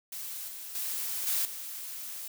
blue noise with level steps, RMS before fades -39 / -42 / -34 / -29 / -40 dBFS, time 0.12-2.28 s, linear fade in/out 5 ms, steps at 0.48 / 0.75 / 1.27 / 1.45 s, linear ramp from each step 2 ms, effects none

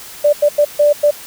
sine tone bursts at uneven times, 587.3 Hz, D5, in tune, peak -7 dBFS, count 5, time 0.24-0.33 / 0.42-0.49 / 0.58-0.65 / 0.79-0.93 / 1.03-1.11 s, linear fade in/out 10 ms, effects white hiss -34 dBFS RMS until 1.26 s

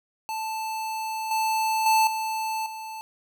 square tone with level steps, 880 Hz, A5, in tune, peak -29 / -23 / -18 / -27 / -35 dBFS, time 0.29-3.01 s, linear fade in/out 0 ms, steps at 1.31 / 1.86 / 2.07 / 2.66 s, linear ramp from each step 2 ms, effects none

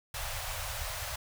pink band-stop noise, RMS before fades -37 dBFS, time 0.14-1.16 s, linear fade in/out 5 ms, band 120 to 550 Hz, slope 48 dB/octave, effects none

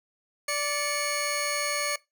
15% pulse tone pair together, 582.7 / 2200 Hz, D5 / C#7, -14 / -14 cents, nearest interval octave + major seventh, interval 2300 cents, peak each -23 dBFS, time 0.48-1.96 s, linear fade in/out 5 ms, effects noise-tail reverb RT60 0.2 s tail -20 dB re dry

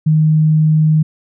sine tone, 155.56 Hz, D#3, in tune, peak -8 dBFS, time 0.06-1.03 s, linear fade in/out 10 ms, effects none

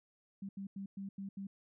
sine tone bursts at uneven times, 196.2 Hz, G3, 2 cents sharp, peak -40 dBFS, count 6, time 0.42-0.49 / 0.57-0.67 / 0.76-0.86 / 0.97-1.09 / 1.18-1.29 / 1.37-1.47 s, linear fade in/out 5 ms, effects none

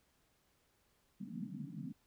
pink band-pass noise, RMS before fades -45 dBFS, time 1.2-1.93 s, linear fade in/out 10 ms, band 140 to 280 Hz, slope 96 dB/octave, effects pink hiss -75 dBFS RMS until 2.06 s

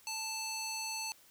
square tone with band-pass filter, 880 Hz, A5, in tune, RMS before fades -39 dBFS, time 0.07-1.12 s, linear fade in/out 0 ms, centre 5900 Hz, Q 1.1, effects white hiss -62 dBFS RMS until 1.3 s

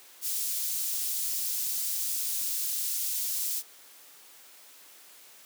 white high-pass noise, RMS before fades -31 dBFS, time 0.21-3.63 s, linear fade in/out 50 ms, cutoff 5200 Hz, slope 12 dB/octave, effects white hiss -53 dBFS RMS until 5.45 s + high-pass 300 Hz 12 dB/octave

